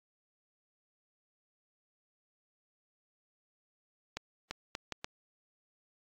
accelerating click train, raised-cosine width 0.2 ms, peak -19 dBFS, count 5, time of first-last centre 4.17-5.044 s, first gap 340 ms, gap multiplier 0.71, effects AAC 48 kbps

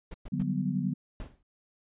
brown noise bursts, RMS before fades -40 dBFS, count 3, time 0.11-0.426 s, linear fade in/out 5 ms, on 32 ms, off 110 ms
sine chord, G major seventh, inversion second, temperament equal, 146.83 / 185 / 196 / 246.9 Hz, D3 / F#3 / G3 / B3, 0 / 0 / 0 / 0 cents, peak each -33 / -31 / -34 / -33 dBFS, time 0.32-0.94 s, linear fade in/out 10 ms
brown noise with exponential decay, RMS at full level -35 dBFS, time 1.2-1.43 s, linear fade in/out 2 ms, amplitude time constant 49 ms
effects resampled to 8000 Hz

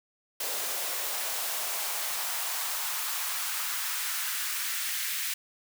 white noise with high-pass filter sweep, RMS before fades -32 dBFS, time 0.4-5.34 s, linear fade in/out 5 ms, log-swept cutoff 470 to 1900 Hz, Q 1.6, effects none

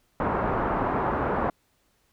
white low-pass noise, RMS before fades -26 dBFS, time 0.2-1.5 s, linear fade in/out 2 ms, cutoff 1200 Hz, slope 24 dB/octave, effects pink hiss -68 dBFS RMS until 2.12 s

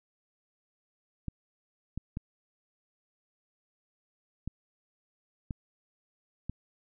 clicks, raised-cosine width 5 ms, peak -22 dBFS, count 6, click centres 1.283 / 1.976 / 2.171 / 4.476 / 5.508 / 6.496 s, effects none

